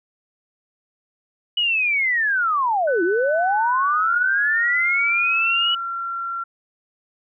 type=linear two-way sweep; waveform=sine; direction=down then up; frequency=2960 to 325.2 to 2960 Hz; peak=-17 dBFS; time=1.57-5.75 s; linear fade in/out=5 ms; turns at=3.03 s
type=tone with pitch glide; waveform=sine; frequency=1500 to 1367.6 Hz; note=F#6 to F6; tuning=+23 to -37 cents; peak=-24 dBFS; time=2.87-6.44 s; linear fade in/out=10 ms; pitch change=-160 cents; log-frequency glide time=3.57-5.39 s
effects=none